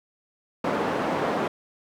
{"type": "band-pass noise", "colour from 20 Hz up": "white", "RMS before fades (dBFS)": -26, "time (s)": [0.64, 1.48], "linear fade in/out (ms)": 5, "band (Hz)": [190, 810], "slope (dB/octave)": 12, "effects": []}